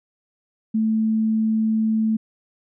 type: tone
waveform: sine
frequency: 220 Hz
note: A3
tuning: in tune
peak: -17 dBFS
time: 0.74-2.17 s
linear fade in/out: 10 ms
effects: none